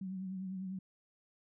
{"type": "tone with vibrato", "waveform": "sine", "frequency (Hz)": 188.5, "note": "F#3", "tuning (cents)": 32, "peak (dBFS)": -38, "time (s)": [0.01, 0.79], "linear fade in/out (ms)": 5, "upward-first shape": "triangle", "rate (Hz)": 10, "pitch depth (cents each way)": 51, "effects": []}